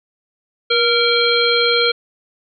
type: harmonic tone with a mistuned harmonic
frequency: 462.4 Hz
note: A#4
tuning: 14 cents flat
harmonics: 1 / 3 / 5 / 7 / 9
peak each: -17 / -20 / -21 / -19 / -19 dBFS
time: 0.7-1.92 s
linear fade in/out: 10 ms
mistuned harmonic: 1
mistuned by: +50 cents
effects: none

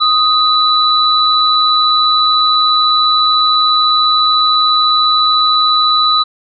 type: tone pair together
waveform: sine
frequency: 1249 / 3963 Hz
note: D#6 / B7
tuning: +6 / +5 cents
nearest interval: octave + minor sixth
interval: 1999 cents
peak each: -11 dBFS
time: 0-6.24 s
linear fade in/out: 20 ms
effects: none

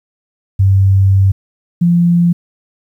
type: tone pair in turn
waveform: sine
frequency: 96.9 / 172.66 Hz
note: G2 / F3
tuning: -20 / -19 cents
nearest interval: minor seventh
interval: 1001 cents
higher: second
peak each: -6 / -7 dBFS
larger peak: first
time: 0.59-1.32 / 1.81-2.33 s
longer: first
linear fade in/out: 10 ms
effects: 8-bit

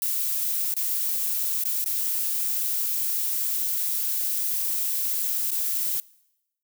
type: noise with dropouts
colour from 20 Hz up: violet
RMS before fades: -26 dBFS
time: 0.02-6 s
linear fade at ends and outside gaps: 1 ms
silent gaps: 0.74-0.766 / 1.638-1.653 / 1.842-1.86 / 5.507-5.516 s
effects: noise-tail reverb RT60 0.9 s tail -23 dB re dry

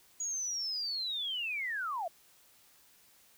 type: linear sweep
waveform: sine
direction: down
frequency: 6800 to 630 Hz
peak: -33 dBFS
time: 0.2-2.08 s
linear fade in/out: 5 ms
effects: white hiss -63 dBFS RMS until 3.37 s

